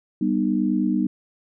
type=chord; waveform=sine; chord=G augmented; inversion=none; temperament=just; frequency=196 / 245 / 306.2 Hz; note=G3 / B3 / D#4; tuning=0 / -14 / -28 cents; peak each=-23 dBFS; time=0.21-1.07 s; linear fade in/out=5 ms; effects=none